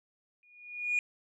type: tone with exponential growth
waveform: sine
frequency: 2444 Hz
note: D#7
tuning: 32 cents flat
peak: -22 dBFS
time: 0.43-0.99 s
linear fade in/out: 1 ms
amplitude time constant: 120 ms
effects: tanh soft clip ceiling -23 dBFS